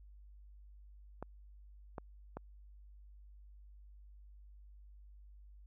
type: clicks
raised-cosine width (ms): 1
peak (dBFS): -28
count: 3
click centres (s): 1.226 / 1.982 / 2.37
effects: added 50 Hz sine -54 dBFS peak until 5.66 s